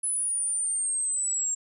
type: exponential sweep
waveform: sine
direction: down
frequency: 10150 to 7459 Hz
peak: -25 dBFS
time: 0.03-1.55 s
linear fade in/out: 10 ms
effects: none